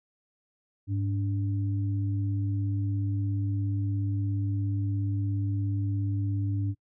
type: tone pair together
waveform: sine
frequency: 102.01 / 289 Hz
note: G#2 / D4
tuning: -31 / -28 cents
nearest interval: octave + tritone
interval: 1803 cents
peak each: -26 / -35 dBFS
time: 0.87-6.75 s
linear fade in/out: 50 ms
effects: noise-tail reverb RT60 0.1 s tail -25 dB re dry